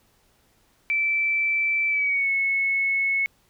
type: tone with pitch glide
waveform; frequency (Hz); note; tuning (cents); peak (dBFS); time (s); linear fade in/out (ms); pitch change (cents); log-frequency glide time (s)
sine; 2327 to 2196; D7 to C#7; -17 to -17; -20; 0.9-3.26; 0; -100; 1.88-2.3
effects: pink hiss -63 dBFS RMS until 3.49 s